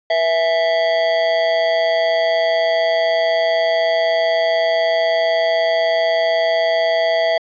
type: tone with amplitude modulation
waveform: square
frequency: 659.3 Hz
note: E5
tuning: in tune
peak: -12 dBFS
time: 0.1-7.38 s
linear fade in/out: 5 ms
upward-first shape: sine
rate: 176 Hz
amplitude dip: 60%
effects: resampled to 11025 Hz + 8-bit